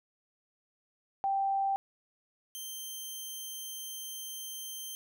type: tone pair in turn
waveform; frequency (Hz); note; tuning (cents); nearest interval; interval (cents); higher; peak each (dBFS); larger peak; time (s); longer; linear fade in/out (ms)
sine / 10% pulse; 784 / 3136; G5 / G7; 0 / 0; 2 octaves; 2400; second; -27 / -31; first; 1.24-1.76 / 2.55-4.95; second; 0
effects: none